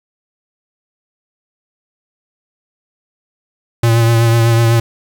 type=tone with vibrato; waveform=square; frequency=115.6 Hz; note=A#2; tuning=14 cents flat; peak=-9 dBFS; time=3.83-4.8 s; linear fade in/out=5 ms; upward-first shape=triangle; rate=8 Hz; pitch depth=32 cents each way; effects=8-bit